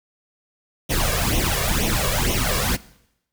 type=noise with flanger; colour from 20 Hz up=pink; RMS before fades=-21 dBFS; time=0.89-2.77 s; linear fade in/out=20 ms; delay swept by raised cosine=0.32 to 1.82 ms; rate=2.1 Hz; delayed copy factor=+0.75; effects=noise-tail reverb RT60 0.8 s tail -20 dB re dry

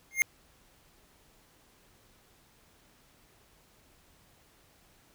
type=tone with exponential growth; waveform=square; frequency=2124 Hz; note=C7; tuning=25 cents sharp; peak=-18 dBFS; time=0.11-0.22 s; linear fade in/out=0 ms; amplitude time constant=23 ms; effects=pink hiss -63 dBFS RMS until 5.14 s

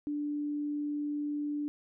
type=tone; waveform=sine; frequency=293.7 Hz; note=D4; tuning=in tune; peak=-31 dBFS; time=0.07-1.68 s; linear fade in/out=0 ms; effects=none

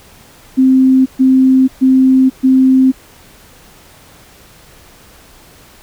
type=tone bursts; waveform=sine; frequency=261.6 Hz; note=C4; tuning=in tune; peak=-5 dBFS; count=4; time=0.57-2.92 s; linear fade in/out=20 ms; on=490 ms; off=130 ms; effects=pink hiss -42 dBFS RMS until 5.82 s

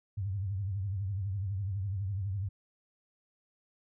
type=tone with vibrato; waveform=sine; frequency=97.8 Hz; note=G2; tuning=4 cents flat; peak=-31 dBFS; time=0.17-2.49 s; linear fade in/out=10 ms; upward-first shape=triangle; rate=12 Hz; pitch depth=150 cents each way; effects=none

